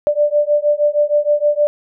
sine beating tone pair, 587.3 / 593.7 Hz, D5 / D5, 0 / +19 cents, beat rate 6.4 Hz, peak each -15 dBFS, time 0.07-1.67 s, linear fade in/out 0 ms, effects none

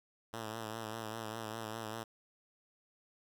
5% pulse tone with vibrato, 111.1 Hz, A2, 17 cents sharp, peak -29 dBFS, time 0.33-2.04 s, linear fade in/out 10 ms, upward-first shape triangle, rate 5 Hz, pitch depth 64 cents each way, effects none

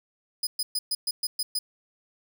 sawtooth tone bursts, 4996 Hz, D#8, 6 cents sharp, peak -22 dBFS, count 8, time 0.43-1.59 s, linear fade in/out 5 ms, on 40 ms, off 120 ms, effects none

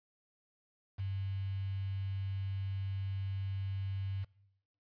sine tone with quantisation, 97.2 Hz, G2, 14 cents flat, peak -34 dBFS, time 0.98-4.25 s, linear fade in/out 20 ms, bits 9, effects noise-tail reverb RT60 0.8 s tail -22 dB re dry + resampled to 11025 Hz

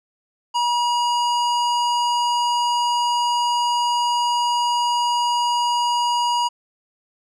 square tone with low-pass filter, 960 Hz, B5, 49 cents flat, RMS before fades -20 dBFS, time 0.54-6.49 s, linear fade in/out 20 ms, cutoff 6200 Hz, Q 1.1, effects none

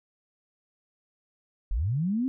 sine linear sweep, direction up, 35.16 to 270 Hz, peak -24 dBFS, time 1.71-2.28 s, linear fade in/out 0 ms, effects none

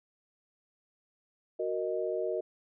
sine chord, D# minor, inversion first, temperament equal, 370 / 466.2 / 622.3 Hz, F#4 / A#4 / D#5, 0 / 0 / 0 cents, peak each -34 dBFS, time 1.59-2.41 s, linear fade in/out 10 ms, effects none

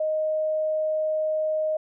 sine tone, 622.3 Hz, D#5, in tune, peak -22 dBFS, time 0-1.77 s, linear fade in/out 5 ms, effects none

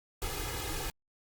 pink noise with comb filter, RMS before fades -36 dBFS, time 0.22-0.9 s, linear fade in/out 0 ms, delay 2.4 ms, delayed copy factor +0.95, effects Opus 48 kbps

